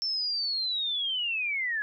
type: linear sweep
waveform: sine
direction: down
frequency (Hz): 5390 to 1661.2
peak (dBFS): -27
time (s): 0.02-1.82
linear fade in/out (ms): 0
effects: none